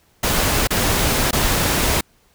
pink noise with dropouts, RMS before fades -18 dBFS, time 0.23-2.01 s, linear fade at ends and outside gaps 5 ms, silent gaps 0.673-0.705 / 1.311-1.329 s, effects pink hiss -58 dBFS RMS until 2.34 s

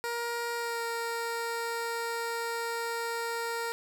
15% pulse tone with pitch glide, 471.1 to 464.3 Hz, A#4 to A#4, +18 to -7 cents, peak -25 dBFS, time 0.04-3.72 s, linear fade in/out 0 ms, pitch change -25 cents, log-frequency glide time 0.56-0.83 s, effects none

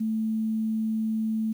sine tone, 220 Hz, A3, in tune, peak -24 dBFS, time 0-1.53 s, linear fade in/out 10 ms, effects 9-bit

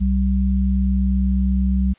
sine tone pair together, 64.34 / 192.8 Hz, C2 / G3, -28 / -28 cents, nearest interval octave + perfect fifth, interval 1900 cents, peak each -17 / -19 dBFS, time 0-1.94 s, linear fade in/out 20 ms, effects white hiss -56 dBFS RMS until 1.98 s + resampled to 8000 Hz

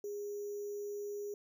sine tone with sample-and-hold, 410 Hz, G#4, 22 cents flat, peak -38 dBFS, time 0.04-1.34 s, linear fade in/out 2 ms, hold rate 6300 Hz, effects none

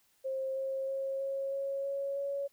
sine tone with pitch steps, 531 / 535.6 / 540.3 / 545 / 549.7 / 554.5 / 559.3 Hz, C5 / C5 / C#5 / C#5 / C#5 / C#5 / C#5, +25 / +40 / -44 / -29 / -15 / 0 / +15 cents, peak -32 dBFS, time 0.24-2.48 s, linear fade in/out 20 ms, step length 320 ms, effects white hiss -70 dBFS RMS until 2.52 s

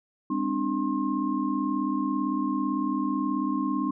sine tone cluster, 203.7 / 261.1 / 299.2 / 1067 Hz, G#3 / C4 / D4 / C6, -33 / -3 / +32 / +34 cents, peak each -32 / -29 / -28 / -32 dBFS, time 0.3-3.91 s, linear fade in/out 5 ms, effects none

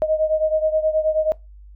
sine beating tone pair, 622.3 / 631.7 Hz, D#5 / D#5, 0 / +26 cents, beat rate 9.4 Hz, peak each -18 / -22 dBFS, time 0.02-1.32 s, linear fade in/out 0 ms, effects noise-tail reverb RT60 0.2 s tail -21 dB re dry + added 50 Hz sine -40 dBFS peak until 1.75 s

